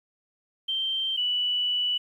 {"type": "tone pair in turn", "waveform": "sine", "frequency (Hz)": [3136, 2960], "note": ["G7", "F#7"], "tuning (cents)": [0, 0], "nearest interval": "minor second", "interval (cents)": 100, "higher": "first", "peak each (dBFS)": [-25, -23], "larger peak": "second", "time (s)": [[0.68, 1.17], [1.17, 1.98]], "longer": "second", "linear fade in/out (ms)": 10, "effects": ["10-bit"]}